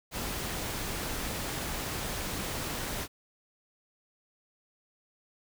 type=noise; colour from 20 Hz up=pink; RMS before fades=-35 dBFS; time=0.11-3.08 s; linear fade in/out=50 ms; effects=none